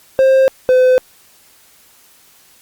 triangle tone pair in turn, 530 / 509.8 Hz, C5 / C5, +22 / -45 cents, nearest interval minor second, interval 67 cents, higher first, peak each -5 dBFS, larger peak neither, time 0.19-0.48 / 0.69-0.98 s, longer neither, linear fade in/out 0 ms, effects white hiss -48 dBFS RMS until 2.61 s + Opus 48 kbps

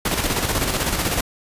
pink noise with tremolo, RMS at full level -20 dBFS, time 0.05-1.21 s, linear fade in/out 5 ms, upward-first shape square, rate 16 Hz, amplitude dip 45%, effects resampled to 32000 Hz

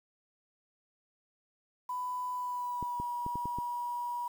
sine tone with pitch glide, 996 to 965.4 Hz, B5 to B5, +14 to -40 cents, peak -33 dBFS, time 1.89-4.28 s, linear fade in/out 5 ms, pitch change -54 cents, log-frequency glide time 2.32-3.06 s
clicks, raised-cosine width 3 ms, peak -27 dBFS, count 6, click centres 2.827 / 3 / 3.264 / 3.356 / 3.456 / 3.586 s
effects 9-bit

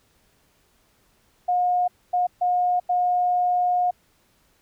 sine tone bursts at uneven times, 718 Hz, F5, 48 cents sharp, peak -18 dBFS, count 4, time 1.48-1.88 / 2.13-2.27 / 2.41-2.8 / 2.89-3.91 s, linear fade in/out 10 ms, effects pink hiss -63 dBFS RMS until 4.61 s

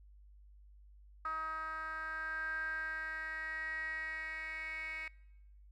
10% pulse tone with band-pass filter sweep, 317 Hz, D#4, 32 cents sharp, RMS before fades -41 dBFS, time 1.25-5.08 s, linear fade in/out 2 ms, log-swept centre 1300 to 2300 Hz, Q 8.5, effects noise-tail reverb RT60 1.0 s tail -25 dB re dry + added 50 Hz sine -56 dBFS peak until 5.71 s

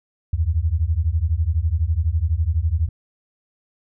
sine beating tone pair, 75.3 / 87.3 Hz, D2 / F2, +44 / 0 cents, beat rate 12 Hz, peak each -20 dBFS, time 0.33-2.89 s, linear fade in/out 5 ms, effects none

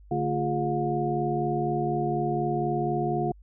sine tone cluster, 145.4 / 224.8 / 351.5 / 415.6 / 716 Hz, D3 / A3 / F4 / G#4 / F5, -17 / +37 / +11 / +1 / +43 cents, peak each -30 / -33 / -29 / -33 / -29 dBFS, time 0.11-3.32 s, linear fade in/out 5 ms, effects added 50 Hz sine -48 dBFS peak until 3.42 s

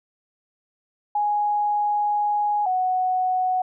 sine tone pair in turn, 830.6 / 740 Hz, G#5 / F#5, 0 / 0 cents, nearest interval major second, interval 200 cents, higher first, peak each -19 dBFS, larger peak neither, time 1.15-2.66 / 2.66-3.62 s, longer first, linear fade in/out 5 ms, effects none

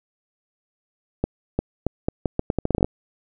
accelerating click train, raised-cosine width 2 ms, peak -7 dBFS, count 15, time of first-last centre 1.24-2.845 s, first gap 350 ms, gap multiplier 0.79, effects none

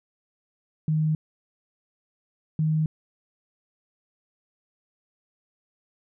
sine tone pair in turn, 155.56 / 156.25 Hz, D#3 / D#3, 0 / +8 cents, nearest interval unison, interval 8 cents, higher second, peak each -20 dBFS, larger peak neither, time 0.88-1.15 / 2.59-2.86 s, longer neither, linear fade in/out 2 ms, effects none

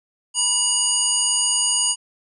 harmonic tone, 966 Hz, B5, 39 cents flat, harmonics 1 / 3 / 5 / 7 / 9 / 10, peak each -33 / -24 / -27 / -22 / -22 / -27 dBFS, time 0.34-1.96 s, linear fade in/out 50 ms, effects none

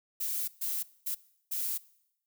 violet noise bursts at uneven times, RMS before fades -33 dBFS, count 4, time 0.2-0.48 / 0.61-0.83 / 1.06-1.15 / 1.51-1.78 s, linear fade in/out 10 ms, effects noise-tail reverb RT60 0.8 s tail -21 dB re dry

